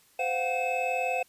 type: tone cluster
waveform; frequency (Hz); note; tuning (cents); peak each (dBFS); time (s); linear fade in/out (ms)
triangle; 514 / 709 / 749 / 2595; C5 / F5 / F#5 / E7; -31 / +26 / +21 / -28; -30 / -29 / -31 / -30; 0.19-1.23; 5
effects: white hiss -62 dBFS RMS until 1.28 s + resampled to 32000 Hz